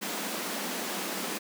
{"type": "high-pass noise", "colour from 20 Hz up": "pink", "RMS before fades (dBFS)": -34, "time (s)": [0.01, 1.39], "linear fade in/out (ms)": 20, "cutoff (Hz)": 180, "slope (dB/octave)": 96, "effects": []}